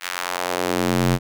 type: tone with high-pass filter sweep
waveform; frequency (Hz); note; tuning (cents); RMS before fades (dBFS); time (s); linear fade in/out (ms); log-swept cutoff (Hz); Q
square; 44.72; F1; +42; -22; 0-1.19; 50; 1900 to 110; 1.1
effects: none